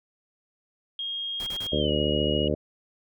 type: tone with pitch glide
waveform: sine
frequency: 3248 to 2894 Hz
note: G#7 to F#7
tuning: -39 to -39 cents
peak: -29 dBFS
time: 0.99-2.48 s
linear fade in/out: 2 ms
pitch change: -200 cents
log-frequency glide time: 1.78-1.91 s
type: noise bursts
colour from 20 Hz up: pink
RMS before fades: -40 dBFS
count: 3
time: 1.4-1.668 s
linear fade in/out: 0 ms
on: 64 ms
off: 38 ms
type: harmonic tone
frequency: 74.5 Hz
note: D2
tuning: 25 cents sharp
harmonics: 1 / 2 / 3 / 4 / 5 / 6 / 7 / 8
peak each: -31 / -31 / -31 / -31 / -31 / -31 / -31 / -31 dBFS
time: 1.72-2.55 s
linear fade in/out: 5 ms
effects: none